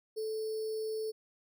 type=tone with sample-and-hold; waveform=sine; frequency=437.1 Hz; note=A4; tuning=11 cents flat; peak=-33 dBFS; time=0.16-1.12 s; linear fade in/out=20 ms; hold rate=4900 Hz; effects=none